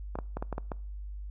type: clicks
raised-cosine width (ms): 1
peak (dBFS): -20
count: 7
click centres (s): 0.155 / 0.188 / 0.37 / 0.425 / 0.527 / 0.581 / 0.718
effects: noise-tail reverb RT60 0.5 s tail -24 dB re dry + added 50 Hz sine -37 dBFS peak until 1.3 s